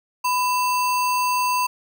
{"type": "tone with sample-and-hold", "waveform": "sine", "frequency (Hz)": 998, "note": "B5", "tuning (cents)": 18, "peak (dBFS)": -18, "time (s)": [0.24, 1.67], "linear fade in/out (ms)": 10, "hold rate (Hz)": 3675, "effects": []}